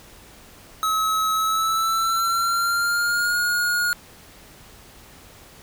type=tone with pitch glide; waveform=square; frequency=1286 to 1435.2 Hz; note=E6 to F6; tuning=-43 to +47 cents; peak=-20 dBFS; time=0.83-3.93 s; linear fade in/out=0 ms; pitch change=+190 cents; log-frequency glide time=1.32-3.37 s; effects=pink hiss -47 dBFS RMS until 5.62 s